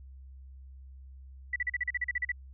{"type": "tone bursts", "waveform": "sine", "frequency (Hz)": 1965, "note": "B6", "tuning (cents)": -9, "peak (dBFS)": -27, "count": 12, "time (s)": [1.53, 2.319], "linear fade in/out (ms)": 5, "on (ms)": 30, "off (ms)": 39, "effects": ["added 66 Hz sine -46 dBFS peak until 2.53 s"]}